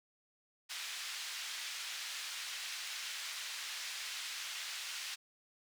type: band-pass noise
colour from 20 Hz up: white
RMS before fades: -43 dBFS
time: 0.69-5.16 s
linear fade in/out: 20 ms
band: 1700 to 4800 Hz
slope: 12 dB/octave
effects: none